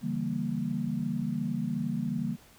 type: chord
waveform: sine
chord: C# diminished seventh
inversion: none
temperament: equal with one note detuned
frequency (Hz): 142.08 / 164.81 / 196 / 233.1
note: C#3 / E3 / G3 / Bb3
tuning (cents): +43 / 0 / 0 / 0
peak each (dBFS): -36 / -35 / -34 / -32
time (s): 0.01-2.37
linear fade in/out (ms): 50
effects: pink hiss -57 dBFS RMS until 2.58 s